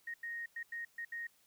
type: tone bursts at uneven times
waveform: sine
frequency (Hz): 1864.7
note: A#6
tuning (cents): 0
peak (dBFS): -39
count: 6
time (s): 0.07-0.14 / 0.23-0.46 / 0.56-0.63 / 0.72-0.85 / 0.98-1.05 / 1.12-1.27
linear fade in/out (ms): 5
effects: white hiss -70 dBFS RMS until 1.46 s